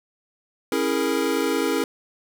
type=chord; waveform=square; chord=A# half-diminished seventh; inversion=first; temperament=equal with one note detuned; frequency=274.2 / 329.6 / 415.3 / 466.2 Hz; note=C#4 / E4 / G#4 / A#4; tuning=-19 / 0 / 0 / 0 cents; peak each=-27 dBFS; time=0.72-1.84 s; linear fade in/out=2 ms; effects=none